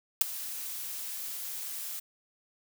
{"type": "noise with ADSR envelope", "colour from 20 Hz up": "blue", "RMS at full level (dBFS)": -18, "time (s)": [0.21, 2], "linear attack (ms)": 3, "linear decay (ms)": 12, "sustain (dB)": -20, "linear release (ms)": 12, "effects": []}